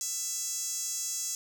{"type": "tone with high-pass filter", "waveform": "sawtooth", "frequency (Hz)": 666, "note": "E5", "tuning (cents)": 18, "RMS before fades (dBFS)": -34, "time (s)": [0.01, 1.35], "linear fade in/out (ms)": 0, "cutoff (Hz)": 6600, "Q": 4.5, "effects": []}